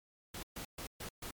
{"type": "noise bursts", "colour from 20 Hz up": "pink", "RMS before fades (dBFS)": -44, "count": 5, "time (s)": [0.34, 1.31], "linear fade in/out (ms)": 5, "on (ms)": 90, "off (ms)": 130, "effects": ["MP3 96 kbps"]}